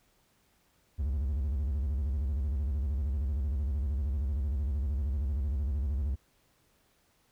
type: tone with vibrato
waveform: triangle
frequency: 69.3 Hz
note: C#2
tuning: in tune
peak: -26 dBFS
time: 0.98-6.16 s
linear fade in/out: 20 ms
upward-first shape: square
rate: 13 Hz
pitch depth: 160 cents each way
effects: pink hiss -69 dBFS RMS until 7.31 s